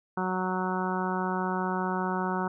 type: harmonic tone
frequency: 185 Hz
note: F#3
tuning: in tune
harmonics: 1 / 2 / 3 / 4 / 5 / 6 / 7 / 8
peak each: -31 / -34 / -41 / -36 / -33 / -38 / -37 / -38 dBFS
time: 0.17-2.48 s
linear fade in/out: 5 ms
effects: none